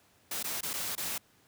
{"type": "noise with dropouts", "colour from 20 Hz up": "white", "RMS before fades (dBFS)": -35, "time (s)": [0.31, 1.18], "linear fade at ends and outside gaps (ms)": 5, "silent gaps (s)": [[0.429, 0.441], [0.609, 0.63], [0.733, 0.737], [0.953, 0.977]], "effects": ["pink hiss -65 dBFS RMS until 1.47 s", "high-pass 80 Hz 12 dB/octave"]}